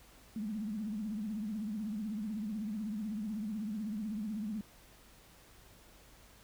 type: tone with vibrato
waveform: sine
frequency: 212.9 Hz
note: G#3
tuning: 43 cents sharp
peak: -35 dBFS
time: 0.36-4.61 s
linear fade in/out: 2 ms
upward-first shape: triangle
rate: 16 Hz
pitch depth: 140 cents each way
effects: added 50 Hz sine -65 dBFS peak until 6.43 s + pink hiss -60 dBFS RMS until 6.43 s